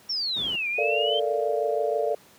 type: exponential two-way sweep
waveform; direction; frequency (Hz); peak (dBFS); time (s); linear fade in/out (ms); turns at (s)
sine; down then up; 5588 to 2349 to 3161; -25; 0.09-1.2; 10; 0.68
type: noise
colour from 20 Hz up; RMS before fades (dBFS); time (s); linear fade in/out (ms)
brown; -33; 0.36-0.56; 5
type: chord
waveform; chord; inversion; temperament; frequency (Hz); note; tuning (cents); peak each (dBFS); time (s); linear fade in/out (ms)
sine; Bb major seventh; third; equal with one note detuned; 440 / 466.2 / 587.3 / 690.8; A4 / Bb4 / D5 / F5; 0 / 0 / 0 / -19; -27 / -30 / -27 / -29; 0.78-2.15; 5
effects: pink hiss -54 dBFS RMS until 2.38 s + high-pass 150 Hz 12 dB/octave